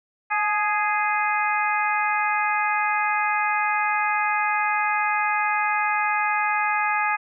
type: harmonic tone with a mistuned harmonic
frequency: 415.3 Hz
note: G#4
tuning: in tune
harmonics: 2 / 3 / 4 / 5 / 6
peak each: -24 / -26 / -27 / -28 / -29 dBFS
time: 0.3-7.17 s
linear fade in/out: 20 ms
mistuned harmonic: 2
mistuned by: +36 cents
effects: none

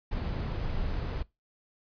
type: noise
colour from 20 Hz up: brown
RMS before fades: -32 dBFS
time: 0.11-1.23 s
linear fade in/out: 10 ms
effects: noise-tail reverb RT60 0.2 s tail -21 dB re dry + resampled to 11025 Hz

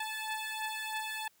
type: beating tone pair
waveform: 15% pulse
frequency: 868 / 871.1 Hz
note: A5 / A5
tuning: -24 / -18 cents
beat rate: 3.1 Hz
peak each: -34 / -31 dBFS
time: 0-1.28 s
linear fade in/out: 5 ms
effects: white hiss -68 dBFS RMS until 1.4 s

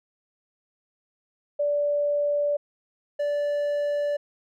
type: tone pair in turn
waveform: sine / triangle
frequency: 582 / 582 Hz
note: D5 / D5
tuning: -16 / -16 cents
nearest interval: unison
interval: 0 cents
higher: neither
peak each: -21 dBFS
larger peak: neither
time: 1.59-2.57 / 3.19-4.17 s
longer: neither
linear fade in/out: 10 ms
effects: none

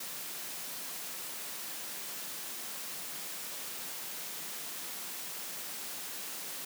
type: high-pass noise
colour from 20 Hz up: white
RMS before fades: -41 dBFS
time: 0-6.65 s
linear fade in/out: 5 ms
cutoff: 140 Hz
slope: 96 dB/octave
effects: none

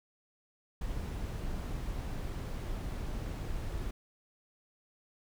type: noise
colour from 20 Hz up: brown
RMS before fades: -37 dBFS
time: 0.81-3.91 s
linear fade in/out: 5 ms
effects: none

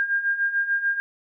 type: beating tone pair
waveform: sine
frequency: 1604 / 1610.8 Hz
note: G6 / G6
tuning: +39 / +47 cents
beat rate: 6.8 Hz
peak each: -27 / -22 dBFS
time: 0-1 s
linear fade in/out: 0 ms
effects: none

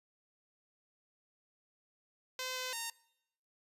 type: tone with pitch steps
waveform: 5% pulse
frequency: 513 / 510 / 921 Hz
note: C5 / C5 / A#5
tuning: -34 / -44 / -21 cents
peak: -26 dBFS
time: 2.39-2.9 s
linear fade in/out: 2 ms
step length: 170 ms
effects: noise-tail reverb RT60 0.8 s tail -23 dB re dry + resampled to 32000 Hz

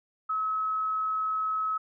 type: tone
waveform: sine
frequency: 1286 Hz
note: E6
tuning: 43 cents flat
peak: -26 dBFS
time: 0.29-1.78 s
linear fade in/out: 10 ms
effects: none

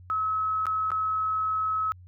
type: tone with dropouts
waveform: sine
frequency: 1287 Hz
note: E6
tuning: 42 cents flat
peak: -24 dBFS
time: 0.1-1.92 s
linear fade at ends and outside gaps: 0 ms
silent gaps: 0.656-0.667 / 0.905-0.917 s
effects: added 90 Hz sine -46 dBFS peak until 2.07 s

